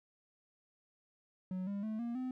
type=tone with pitch steps; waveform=triangle; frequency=185 / 200.6 / 217.5 / 235.8 / 255.7 Hz; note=F#3 / G3 / A3 / A#3 / C4; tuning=0 / +40 / -20 / +20 / -40 cents; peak=-34 dBFS; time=1.51-2.31 s; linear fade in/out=2 ms; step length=160 ms; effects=none